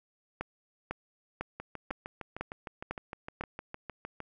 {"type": "two click trains", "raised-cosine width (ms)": 0.5, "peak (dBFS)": [-19, -24], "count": [7, 18], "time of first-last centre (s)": [[0.41, 3.41], [1.6, 4.203]], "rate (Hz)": [2, 6.53], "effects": []}